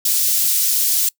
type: high-pass noise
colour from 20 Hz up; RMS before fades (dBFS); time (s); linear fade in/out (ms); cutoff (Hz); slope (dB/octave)
white; -17; 0.05-1.09; 5; 4900; 12
effects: noise-tail reverb RT60 0.1 s tail -24 dB re dry